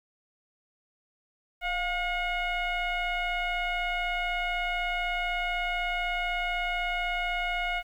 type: tone with frequency modulation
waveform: sine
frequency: 1436 Hz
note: F6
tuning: 48 cents sharp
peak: -26 dBFS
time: 1.61-7.83 s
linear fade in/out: 50 ms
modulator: 732 Hz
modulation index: 1.7
effects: tanh soft clip ceiling -22 dBFS + 10-bit